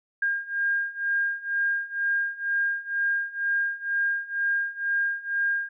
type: beating tone pair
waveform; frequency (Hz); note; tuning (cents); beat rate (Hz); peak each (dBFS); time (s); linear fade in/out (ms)
sine; 1611 / 1613.1; G6 / G6; +47 / +49; 2.1; -28 / -26; 0.22-5.69; 5
effects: none